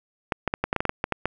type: clicks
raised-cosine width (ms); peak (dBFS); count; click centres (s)
0.5; -8; 12; 0.322 / 0.477 / 0.539 / 0.64 / 0.729 / 0.763 / 0.805 / 0.853 / 0.894 / 1.041 / 1.123 / 1.256
effects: none